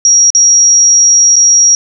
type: tone with dropouts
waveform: sine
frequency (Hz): 5670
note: F8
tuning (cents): +25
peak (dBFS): -3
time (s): 0.05-1.75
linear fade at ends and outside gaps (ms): 1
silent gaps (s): 0.303-0.349 / 1.358-1.364
effects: none